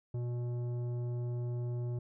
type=tone with tanh clipping; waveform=triangle; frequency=121.2 Hz; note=B2; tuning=32 cents flat; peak=-35 dBFS; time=0.14-1.99 s; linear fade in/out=5 ms; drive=15 dB; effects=none